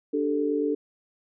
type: chord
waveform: sine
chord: D suspended fourth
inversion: none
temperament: just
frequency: 293.7 / 391.6 / 440.5 Hz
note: D4 / G4 / A4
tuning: 0 / -2 / +2 cents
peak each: -26 / -31 / -26 dBFS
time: 0.13-0.75 s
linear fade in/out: 10 ms
effects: none